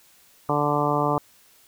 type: harmonic tone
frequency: 146.7 Hz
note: D3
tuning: 2 cents flat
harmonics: 1 / 2 / 3 / 4 / 5 / 6 / 7 / 8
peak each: -28 / -28 / -28 / -28 / -28 / -28 / -28 / -28 dBFS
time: 0.49-1.18 s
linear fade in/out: 2 ms
effects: white hiss -56 dBFS RMS until 1.67 s